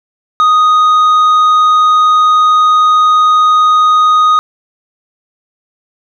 sine tone with tanh clipping, 1244.5 Hz, D#6, in tune, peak -6 dBFS, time 0.4-4.39 s, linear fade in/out 0 ms, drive 5 dB, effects none

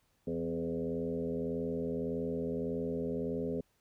sine tone with frequency modulation, 337.1 Hz, E4, 39 cents sharp, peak -32 dBFS, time 0.27-3.61 s, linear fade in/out 5 ms, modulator 81.7 Hz, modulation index 2.3, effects pink hiss -74 dBFS RMS until 3.8 s

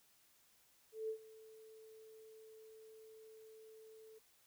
sine tone with ADSR envelope, 440 Hz, A4, in tune, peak -37 dBFS, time 0.92-4.19 s, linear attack 170 ms, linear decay 85 ms, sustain -19 dB, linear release 12 ms, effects white hiss -71 dBFS RMS until 4.46 s

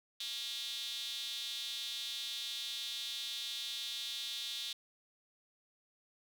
square tone with high-pass filter, 127 Hz, B2, 49 cents sharp, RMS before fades -41 dBFS, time 0.2-4.73 s, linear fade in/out 5 ms, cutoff 3600 Hz, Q 5.7, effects none

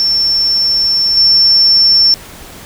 sine tone with level steps, 5410 Hz, E8, 44 cents sharp, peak -9 / -5 dBFS, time 0-2.14 s, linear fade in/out 0 ms, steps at 1.17 s, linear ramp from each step 2 ms, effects pink hiss -33 dBFS RMS until 2.65 s

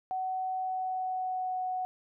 sine tone with pitch glide, 750 to 740.1 Hz, F#5 to F#5, +23 to 0 cents, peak -30 dBFS, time 0.11-1.85 s, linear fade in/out 0 ms, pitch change -23 cents, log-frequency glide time 0.56-1.61 s, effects none

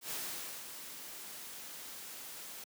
white noise with ADSR envelope, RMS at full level -39 dBFS, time 0.01-2.64 s, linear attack 100 ms, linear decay 520 ms, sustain -8 dB, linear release 3 ms, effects high-pass 150 Hz 12 dB/octave

